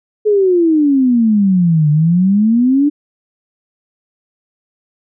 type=exponential two-way sweep; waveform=sine; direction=down then up; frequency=431.5 to 146.83 to 298.6 Hz; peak=-8 dBFS; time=0.25-2.9 s; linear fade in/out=20 ms; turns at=1.9 s; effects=none